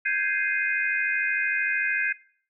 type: chord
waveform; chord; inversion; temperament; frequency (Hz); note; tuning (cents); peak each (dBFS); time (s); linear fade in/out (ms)
sine; Ab major seventh; third; equal; 1568 / 1661.2 / 2093 / 2489; G6 / Ab6 / C7 / Eb7; 0 / 0 / 0 / 0; -28; 0.05-2.13; 10
effects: noise-tail reverb RT60 0.5 s tail -20 dB re dry